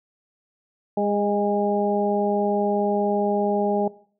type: harmonic tone with a mistuned harmonic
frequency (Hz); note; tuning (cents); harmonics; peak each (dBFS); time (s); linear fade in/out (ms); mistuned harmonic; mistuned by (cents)
204.3; G#3; -28; 1 / 2 / 3 / 4; -25 / -25 / -25 / -26; 0.97-3.88; 5; 3; +17
effects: noise-tail reverb RT60 0.5 s tail -20 dB re dry